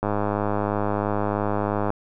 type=click train; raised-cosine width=1 ms; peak=-10 dBFS; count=194; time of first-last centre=0.03-1.904 s; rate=103 Hz; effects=none